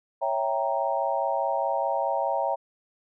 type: chord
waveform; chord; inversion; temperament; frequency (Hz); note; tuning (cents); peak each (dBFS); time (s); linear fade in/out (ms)
sine; C# diminished seventh; none; equal; 554.4 / 659.3 / 784 / 932.3; C#5 / E5 / G5 / Bb5; 0 / 0 / 0 / 0; -29; 0.21-2.56; 20
effects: none